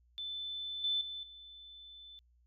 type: tone with level steps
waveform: sine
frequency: 3520 Hz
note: A7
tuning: in tune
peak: -38 / -30 / -40 / -50 dBFS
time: 0.18-2.19 s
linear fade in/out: 0 ms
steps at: 0.84 / 1.01 / 1.23 s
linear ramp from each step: 2 ms
effects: added 60 Hz sine -65 dBFS peak until 2.46 s